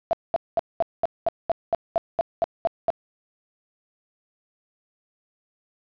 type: tone bursts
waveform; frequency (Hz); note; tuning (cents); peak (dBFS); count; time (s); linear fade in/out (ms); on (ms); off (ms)
sine; 671; E5; +31; -17; 13; 0.11-2.903; 0; 21; 210
effects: resampled to 11025 Hz + 9-bit